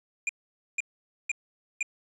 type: tone bursts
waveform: square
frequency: 2414 Hz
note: D7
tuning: 47 cents sharp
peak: -26 dBFS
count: 4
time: 0.27-1.828 s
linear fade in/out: 2 ms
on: 22 ms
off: 490 ms
effects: resampled to 24000 Hz